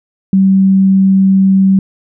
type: tone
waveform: sine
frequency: 192.3 Hz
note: G3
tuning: 33 cents flat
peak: -5 dBFS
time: 0.33-1.79 s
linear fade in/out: 2 ms
effects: none